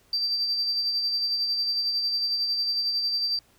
sine tone with tremolo, 4680 Hz, D8, 7 cents flat, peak -21 dBFS, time 0.13-3.39 s, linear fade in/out 2 ms, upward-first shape sine, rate 11 Hz, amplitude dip 40%, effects tanh soft clip ceiling -18 dBFS + pink hiss -61 dBFS RMS until 3.58 s

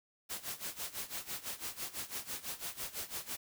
white noise with tremolo, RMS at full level -39 dBFS, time 0.29-3.37 s, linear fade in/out 20 ms, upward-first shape sine, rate 6 Hz, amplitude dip 85%, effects none

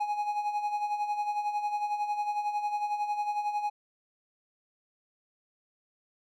triangle tone with tremolo, 832 Hz, G#5, 3 cents sharp, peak -24 dBFS, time 0-3.7 s, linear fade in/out 10 ms, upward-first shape sine, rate 11 Hz, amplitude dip 60%, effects none

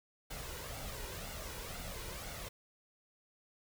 pink noise with flanger, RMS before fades -44 dBFS, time 0.3-2.49 s, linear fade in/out 10 ms, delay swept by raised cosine 1.4 to 2.09 ms, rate 2 Hz, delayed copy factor +0.55, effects none

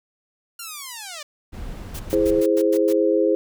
5% pulse linear sweep, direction down, 1413 to 570 Hz, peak -21 dBFS, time 0.59-1.23 s, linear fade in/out 5 ms
brown noise, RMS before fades -33 dBFS, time 1.52-2.42 s, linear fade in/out 20 ms
white noise bursts, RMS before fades -36 dBFS, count 7, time 1.94-2.932 s, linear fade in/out 10 ms, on 56 ms, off 100 ms
sine chord, E augmented, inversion none, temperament equal, 329.6 / 415.3 / 523.3 Hz, E4 / G#4 / B#4, 0 / 0 / 0 cents, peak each -20 dBFS, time 2.13-3.35 s, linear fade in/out 0 ms
effects none

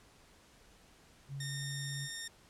sine tone with pitch glide, 138.59 to 139.47 Hz, C#3 to C#3, 0 to +11 cents, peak -39 dBFS, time 1.28-2.09 s, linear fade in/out 50 ms, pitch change +11 cents, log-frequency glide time 1.46-1.6 s
10% pulse tone with vibrato, 1832 Hz, A#6, 31 cents flat, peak -31 dBFS, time 1.4-2.28 s, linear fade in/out 5 ms, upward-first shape triangle, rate 18 Hz, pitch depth 9 cents each way
effects pink hiss -62 dBFS RMS until 2.49 s + low-pass 10000 Hz 12 dB/octave

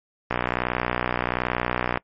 click train, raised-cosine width 0.5 ms, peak -7 dBFS, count 103, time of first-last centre 0.31-1.974 s, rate 61.3 Hz, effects noise-tail reverb RT60 0.1 s tail -23 dB re dry + MP3 32 kbps

